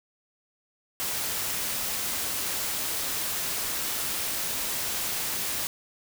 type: noise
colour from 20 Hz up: white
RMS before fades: -30 dBFS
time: 1-5.67 s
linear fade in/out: 0 ms
effects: none